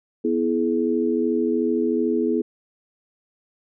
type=chord; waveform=sine; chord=E major; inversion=second; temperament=equal with one note detuned; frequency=246.9 / 329.6 / 423.1 Hz; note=B3 / E4 / G#4; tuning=0 / 0 / +32 cents; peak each=-23 dBFS; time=0.24-2.42 s; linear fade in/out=10 ms; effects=none